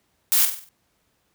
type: noise with echo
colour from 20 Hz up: blue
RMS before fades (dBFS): -18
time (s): 0.32-0.45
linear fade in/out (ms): 0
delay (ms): 48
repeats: 5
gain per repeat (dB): -7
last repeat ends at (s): 0.69
effects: pink hiss -68 dBFS RMS until 1.34 s + high-pass 60 Hz 12 dB/octave